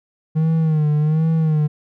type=tone with vibrato; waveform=triangle; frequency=155.56 Hz; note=D#3; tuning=in tune; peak=-12 dBFS; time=0.35-1.68 s; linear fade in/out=20 ms; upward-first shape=sine; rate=1.3 Hz; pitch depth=72 cents each way; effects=none